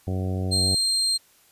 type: harmonic tone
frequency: 93.5 Hz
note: F#2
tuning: 19 cents sharp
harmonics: 1 / 2 / 3 / 4 / 5 / 6 / 7 / 8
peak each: -25 / -31 / -35 / -37 / -39 / -41 / -42 / -43 dBFS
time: 0.07-0.75 s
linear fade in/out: 5 ms
type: tone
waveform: 35% pulse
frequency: 4186 Hz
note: C8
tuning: in tune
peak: -19 dBFS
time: 0.51-1.18 s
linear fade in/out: 20 ms
effects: white hiss -58 dBFS RMS until 1.51 s + resampled to 32000 Hz